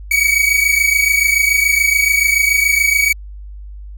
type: tone pair together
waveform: 45% pulse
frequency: 2249 / 2276 Hz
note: C#7 / C#7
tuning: +24 / +45 cents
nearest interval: unison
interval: 21 cents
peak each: -14 dBFS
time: 0.11-3.13 s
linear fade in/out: 5 ms
effects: added 50 Hz sine -29 dBFS peak until 3.97 s